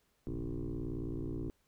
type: tone with frequency modulation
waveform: sine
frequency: 136.3 Hz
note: C#3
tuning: 29 cents flat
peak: -34 dBFS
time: 0.27-1.5 s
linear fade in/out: 0 ms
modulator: 58.6 Hz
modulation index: 4.1
effects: tanh soft clip ceiling -32 dBFS + pink hiss -75 dBFS RMS until 1.67 s